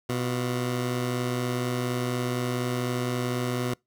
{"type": "tone pair together", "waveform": "15% pulse", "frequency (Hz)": [124.1, 355.2], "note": ["B2", "F4"], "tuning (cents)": [9, 29], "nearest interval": "octave + tritone", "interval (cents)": 1820, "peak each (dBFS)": [-20, -32], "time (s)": [0.09, 3.74], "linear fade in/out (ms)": 5, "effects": ["noise-tail reverb RT60 0.2 s tail -26 dB re dry"]}